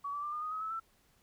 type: tone with pitch steps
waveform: sine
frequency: 1133 / 1159.5 / 1186.6 / 1214.3 / 1242.7 / 1271.7 / 1301.5 / 1331.9 Hz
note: C#6 / D6 / D6 / D#6 / D#6 / D#6 / E6 / E6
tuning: +37 / -22 / +18 / -43 / -3 / +37 / -22 / +17 cents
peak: -35 dBFS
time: 0.04-0.8 s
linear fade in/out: 10 ms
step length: 95 ms
effects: pink hiss -69 dBFS RMS until 1.22 s